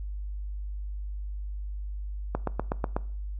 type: click train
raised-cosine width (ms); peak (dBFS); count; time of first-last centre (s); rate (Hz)
1; -13; 6; 2.35-2.965; 8.13
effects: noise-tail reverb RT60 0.5 s tail -20 dB re dry + added 50 Hz sine -32 dBFS peak until 3.39 s